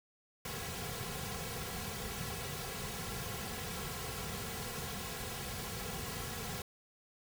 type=noise with comb filter; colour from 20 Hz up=pink; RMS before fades=-41 dBFS; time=0.45-6.62 s; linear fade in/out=2 ms; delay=3.3 ms; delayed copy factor=-0.95; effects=none